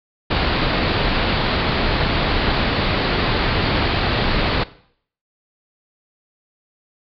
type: low-pass noise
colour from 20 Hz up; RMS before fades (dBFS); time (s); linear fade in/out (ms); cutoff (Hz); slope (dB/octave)
pink; -19; 0.3-4.64; 10; 4700; 96
effects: noise-tail reverb RT60 0.6 s tail -18 dB re dry